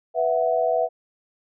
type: chord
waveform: sine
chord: B suspended fourth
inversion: none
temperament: equal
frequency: 493.9 / 659.3 / 740 Hz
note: B4 / E5 / F#5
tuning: 0 / 0 / 0 cents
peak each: -24 / -21 / -25 dBFS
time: 0.14-0.89 s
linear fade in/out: 50 ms
effects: none